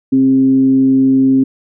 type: tone with frequency modulation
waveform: sine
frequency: 266 Hz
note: C4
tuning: 29 cents sharp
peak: -7 dBFS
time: 0.12-1.44 s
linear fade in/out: 10 ms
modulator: 136 Hz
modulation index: 0.26
effects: none